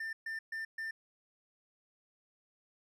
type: tone bursts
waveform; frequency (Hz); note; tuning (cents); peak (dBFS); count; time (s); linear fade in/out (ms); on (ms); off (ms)
triangle; 1792; A6; +31; -35; 4; 0-0.91; 5; 130; 130
effects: none